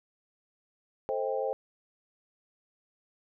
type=chord; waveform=sine; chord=A half-diminished seventh; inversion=none; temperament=just; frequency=440 / 528 / 633.6 / 792 Hz; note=A4 / C5 / Eb5 / G5; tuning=0 / +16 / +31 / +18 cents; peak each=-34 / -31 / -37 / -36 dBFS; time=1.09-1.53 s; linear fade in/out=0 ms; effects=none